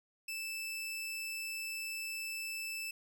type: tone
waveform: sawtooth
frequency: 2637 Hz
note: E7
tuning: in tune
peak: -35 dBFS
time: 0.28-2.91 s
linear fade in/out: 5 ms
effects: none